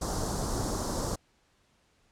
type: band-stop noise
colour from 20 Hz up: pink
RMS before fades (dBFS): -31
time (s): 0.01-1.16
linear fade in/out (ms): 10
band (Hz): 1200 to 5100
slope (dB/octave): 24
effects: pink hiss -68 dBFS RMS until 2.11 s + low-pass 8000 Hz 12 dB/octave